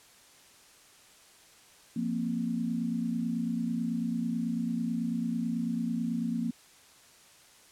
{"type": "chord", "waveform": "sine", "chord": "F suspended fourth", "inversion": "none", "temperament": "just", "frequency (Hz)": [174.61, 232.8, 261.9], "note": ["F3", "Bb3", "C4"], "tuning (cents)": [0, -2, 2], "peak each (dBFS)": [-35, -30, -36], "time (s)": [1.96, 6.51], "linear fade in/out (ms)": 5, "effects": ["white hiss -57 dBFS RMS until 7.71 s", "low-pass 10000 Hz 12 dB/octave"]}